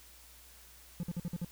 triangle tone bursts, 173.6 Hz, F3, 10 cents flat, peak -31 dBFS, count 6, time 1-1.447 s, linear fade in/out 0 ms, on 32 ms, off 51 ms, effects added 60 Hz sine -60 dBFS peak until 1.51 s + white hiss -57 dBFS RMS until 1.51 s

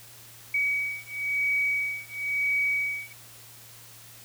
sine beating tone pair, 2266 / 2266.98 Hz, C#7 / C#7, +37 / +38 cents, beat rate 0.98 Hz, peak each -28 dBFS, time 0.54-3.13 s, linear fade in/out 5 ms, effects added 115 Hz sine -55 dBFS peak until 4.24 s + white hiss -49 dBFS RMS until 4.24 s

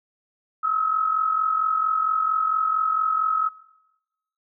sine tone pair together, 1279.6 / 1324 Hz, D#6 / E6, +48 / +7 cents, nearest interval minor second, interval 59 cents, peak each -21 / -26 dBFS, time 0.63-3.49 s, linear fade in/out 10 ms, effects noise-tail reverb RT60 1.0 s tail -23 dB re dry

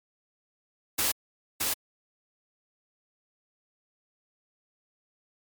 white noise with echo, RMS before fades -26 dBFS, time 0.98-1.12 s, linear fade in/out 10 ms, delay 620 ms, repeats 1, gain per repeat -2 dB, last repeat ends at 1.74 s, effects MP3 96 kbps

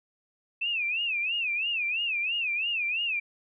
sine tone with vibrato, 2593 Hz, E7, 29 cents flat, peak -26 dBFS, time 0.61-3.2 s, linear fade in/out 10 ms, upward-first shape sine, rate 3 Hz, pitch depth 170 cents each way, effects none

